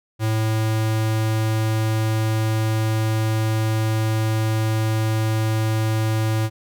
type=tone; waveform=square; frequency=110 Hz; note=A2; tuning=in tune; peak=-19 dBFS; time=0.19-6.5 s; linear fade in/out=50 ms; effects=none